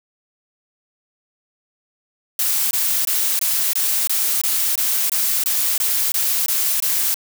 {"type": "noise bursts", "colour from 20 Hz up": "blue", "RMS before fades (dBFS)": -19, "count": 14, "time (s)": [2.39, 7.143], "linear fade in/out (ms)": 2, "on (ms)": 320, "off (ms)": 21, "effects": []}